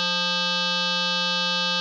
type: tone with frequency modulation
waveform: sine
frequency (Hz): 180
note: F#3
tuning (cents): -47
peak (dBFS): -21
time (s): 0-1.8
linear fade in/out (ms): 0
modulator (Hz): 704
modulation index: 6.3
effects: none